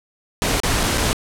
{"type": "noise with dropouts", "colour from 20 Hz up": "pink", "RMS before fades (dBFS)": -19, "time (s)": [0.42, 1.13], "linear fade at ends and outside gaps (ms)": 0, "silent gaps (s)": [[0.601, 0.634], [0.832, 0.836], [0.975, 0.98]], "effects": ["low-pass 11000 Hz 12 dB/octave"]}